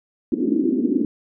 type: band-pass noise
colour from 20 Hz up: pink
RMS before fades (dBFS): -20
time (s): 0.32-1.05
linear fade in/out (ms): 2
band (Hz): 230 to 350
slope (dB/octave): 48
effects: none